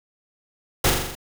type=noise with echo; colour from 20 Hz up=pink; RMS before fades=-18 dBFS; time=0.84-0.9 s; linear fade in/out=5 ms; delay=42 ms; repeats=6; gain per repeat=-3 dB; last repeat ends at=1.152 s; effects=none